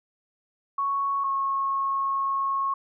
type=tone pair in turn; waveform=sine; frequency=1108.7 / 1092.8 Hz; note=C#6 / C#6; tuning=0 / -25 cents; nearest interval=unison; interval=25 cents; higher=first; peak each=-23 dBFS; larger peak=neither; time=0.78-1.24 / 1.24-2.74 s; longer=second; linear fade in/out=5 ms; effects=none